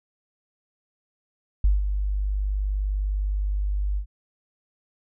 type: tone with ADSR envelope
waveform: sine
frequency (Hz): 49.79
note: G1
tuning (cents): +28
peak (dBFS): -14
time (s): 1.64-4.06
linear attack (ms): 4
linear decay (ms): 170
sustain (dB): -8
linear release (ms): 90
effects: none